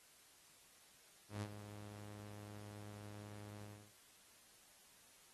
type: tone with ADSR envelope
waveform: sawtooth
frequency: 103.83 Hz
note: G#2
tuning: in tune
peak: -36 dBFS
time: 1.29-3.93 s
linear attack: 130 ms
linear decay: 48 ms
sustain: -12 dB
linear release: 310 ms
effects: white hiss -66 dBFS RMS until 5.33 s + AAC 32 kbps